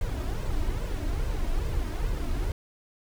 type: noise with flanger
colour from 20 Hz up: brown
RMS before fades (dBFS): -28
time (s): 0.01-2.52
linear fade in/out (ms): 2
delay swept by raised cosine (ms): 1.9 to 3.2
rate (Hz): 2.4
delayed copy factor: +0.6
effects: none